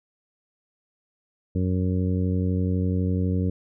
harmonic tone, 92 Hz, F#2, 9 cents flat, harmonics 1 / 2 / 3 / 4 / 5 / 6, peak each -23 / -26 / -30 / -37 / -34 / -44 dBFS, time 1.55-3.5 s, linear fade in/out 5 ms, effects none

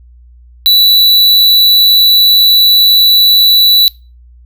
square tone, 3951 Hz, B7, in tune, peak -4 dBFS, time 0.66-3.88 s, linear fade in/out 0 ms, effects noise-tail reverb RT60 0.3 s tail -23 dB re dry + added 60 Hz sine -36 dBFS peak until 4.45 s

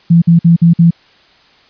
sine tone bursts, 168.6 Hz, E3, 39 cents sharp, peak -3 dBFS, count 5, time 0.1-0.908 s, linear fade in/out 10 ms, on 120 ms, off 52 ms, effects white hiss -47 dBFS RMS until 1.69 s + resampled to 11025 Hz

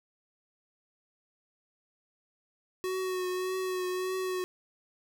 square tone with vibrato, 370 Hz, F#4, in tune, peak -31 dBFS, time 2.84-4.44 s, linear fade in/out 0 ms, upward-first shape triangle, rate 1.7 Hz, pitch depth 29 cents each way, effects none

